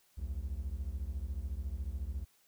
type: beating tone pair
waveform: triangle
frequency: 61.2 / 75.2 Hz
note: B1 / D2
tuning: -15 / +42 cents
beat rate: 14 Hz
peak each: -36 / -37 dBFS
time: 0.17-2.25 s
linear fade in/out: 20 ms
effects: white hiss -69 dBFS RMS until 2.47 s